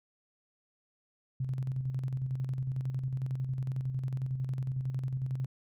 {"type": "tone with tremolo", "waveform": "sine", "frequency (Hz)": 130.81, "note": "C3", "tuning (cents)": 0, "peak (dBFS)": -29, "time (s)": [1.4, 5.46], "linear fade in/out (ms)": 5, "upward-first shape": "square", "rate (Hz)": 11, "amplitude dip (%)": 45, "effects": []}